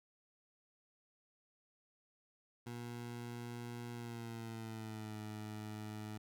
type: tone with pitch glide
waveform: 20% pulse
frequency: 119.4 to 106.99 Hz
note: A#2 to A2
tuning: +42 to -48 cents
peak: -39 dBFS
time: 2.66-6.18 s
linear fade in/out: 10 ms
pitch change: -190 cents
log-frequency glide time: 3.92-5.18 s
effects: none